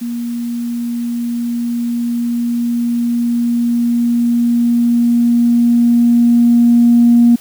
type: tone with level ramp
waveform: sine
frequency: 237.2 Hz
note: A#3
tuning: 30 cents sharp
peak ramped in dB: -18 to -4 dBFS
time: 0.01-7.36 s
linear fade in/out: 10 ms
effects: tanh soft clip ceiling 0 dBFS + white hiss -40 dBFS RMS until 7.4 s